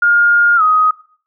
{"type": "tone with pitch glide", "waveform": "sine", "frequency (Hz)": [1417, 1255.1], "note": ["F6", "D#6"], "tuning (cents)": [25, 15], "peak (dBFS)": -8, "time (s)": [0.02, 0.91], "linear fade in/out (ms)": 5, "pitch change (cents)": -210, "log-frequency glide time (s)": [0.56, 0.62], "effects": ["noise-tail reverb RT60 0.5 s tail -19 dB re dry"]}